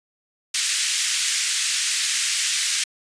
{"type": "band-pass noise", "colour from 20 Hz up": "white", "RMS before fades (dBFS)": -23, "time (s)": [0.54, 2.84], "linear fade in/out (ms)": 5, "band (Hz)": [1800, 8900], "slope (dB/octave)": 24, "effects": ["resampled to 22050 Hz"]}